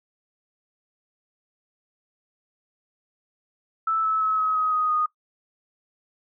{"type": "tone with pitch steps", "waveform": "sine", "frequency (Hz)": [1316, 1302.4, 1288.9, 1275.6, 1262.4, 1249.3, 1236.4], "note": ["E6", "E6", "E6", "D#6", "D#6", "D#6", "D#6"], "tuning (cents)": [-3, -21, -39, 43, 25, 7, -11], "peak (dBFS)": -20, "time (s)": [3.87, 5.06], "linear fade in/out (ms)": 5, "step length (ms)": 170, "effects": ["noise-tail reverb RT60 0.1 s tail -19 dB re dry"]}